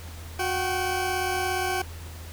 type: tone pair together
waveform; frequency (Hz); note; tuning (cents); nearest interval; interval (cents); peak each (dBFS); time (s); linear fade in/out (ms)
20% pulse; 365.9 / 769; F#4 / G5; -19 / -33; octave + minor second; 1286; -23; 0.39-1.82; 5
effects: added 82 Hz sine -38 dBFS peak until 2.32 s + pink hiss -45 dBFS RMS until 2.32 s